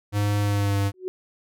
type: tone with pitch glide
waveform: square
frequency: 102.8 to 99.76 Hz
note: G#2 to G2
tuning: -17 to +31 cents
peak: -21 dBFS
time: 0.12-0.92 s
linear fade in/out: 50 ms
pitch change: -52 cents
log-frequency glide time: 0.41-0.78 s
type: tone with exponential growth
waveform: sine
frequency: 370 Hz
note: F#4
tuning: in tune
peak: -22 dBFS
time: 0.94-1.08 s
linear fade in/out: 0 ms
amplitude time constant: 30 ms
effects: none

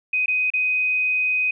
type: tone with dropouts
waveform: sine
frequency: 2506 Hz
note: D#7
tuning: 12 cents sharp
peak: -18 dBFS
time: 0.13-1.51 s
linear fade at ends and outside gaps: 5 ms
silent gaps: 0.26-0.28 / 0.503-0.536 s
effects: none

